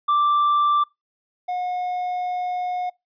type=tone pair in turn; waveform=triangle; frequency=1174.7 / 723.2 Hz; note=D6 / F#5; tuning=0 / -40 cents; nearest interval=minor sixth; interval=840 cents; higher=first; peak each=-14 / -21 dBFS; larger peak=first; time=0.08-0.84 / 1.48-2.9 s; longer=second; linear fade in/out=10 ms; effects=noise-tail reverb RT60 0.2 s tail -25 dB re dry + resampled to 11025 Hz